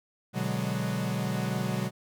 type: chord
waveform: 45% pulse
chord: G# half-diminished seventh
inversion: first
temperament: equal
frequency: 123.47 / 146.83 / 185 / 207.7 Hz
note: B2 / D3 / F#3 / G#3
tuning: 0 / 0 / 0 / 0 cents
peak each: -33 / -35 / -32 / -35 dBFS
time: 0.33-1.91 s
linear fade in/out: 50 ms
effects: none